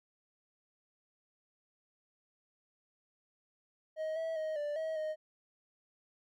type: tone with pitch steps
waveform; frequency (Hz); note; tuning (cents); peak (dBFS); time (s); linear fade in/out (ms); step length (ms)
triangle; 629 / 650 / 627 / 588 / 638 / 621; D#5 / E5 / D#5 / D5 / D#5 / D#5; +19 / -24 / +13 / +2 / +43 / -3; -32; 3.96-5.16; 50; 200
effects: none